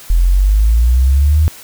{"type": "exponential sweep", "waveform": "sine", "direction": "up", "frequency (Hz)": [41.2, 80.3], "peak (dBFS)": -7, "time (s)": [0.1, 1.48], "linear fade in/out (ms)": 0, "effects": ["white hiss -36 dBFS RMS until 1.63 s"]}